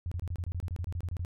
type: tone bursts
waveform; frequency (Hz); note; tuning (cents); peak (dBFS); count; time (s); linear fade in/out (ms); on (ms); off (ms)
sine; 87.2; F2; -2; -31; 15; 0.06-1.249; 0; 55; 26
effects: none